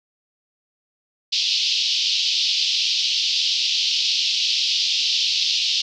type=band-pass noise; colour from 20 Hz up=white; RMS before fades=-21 dBFS; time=1.32-5.82 s; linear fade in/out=10 ms; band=2800 to 5200 Hz; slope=48 dB/octave; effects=none